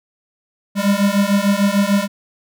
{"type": "beating tone pair", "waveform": "square", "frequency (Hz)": [197.4, 204.1], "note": ["G3", "G#3"], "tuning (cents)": [12, -30], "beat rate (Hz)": 6.7, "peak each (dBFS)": [-17, -17], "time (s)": [0.75, 2.08], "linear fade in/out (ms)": 50, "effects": []}